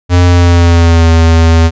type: tone with pitch glide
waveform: square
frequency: 88.6 to 82.19 Hz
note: F2 to E2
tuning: +25 to -5 cents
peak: -4 dBFS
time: 0.09-1.71 s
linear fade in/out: 50 ms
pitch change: -130 cents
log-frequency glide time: 0.25-1.1 s
effects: resampled to 16000 Hz